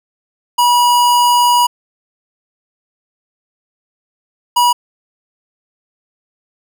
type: tone bursts at uneven times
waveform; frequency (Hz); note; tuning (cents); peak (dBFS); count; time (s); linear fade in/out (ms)
square; 969; B5; -33; -9; 2; 0.58-1.67 / 4.56-4.73; 10
effects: none